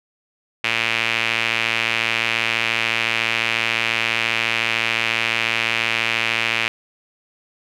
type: tone with band-pass filter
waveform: sawtooth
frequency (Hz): 114.2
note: A#2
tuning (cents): -35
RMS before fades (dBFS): -21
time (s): 0.64-6.68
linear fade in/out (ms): 0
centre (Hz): 2500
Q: 3.4
effects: none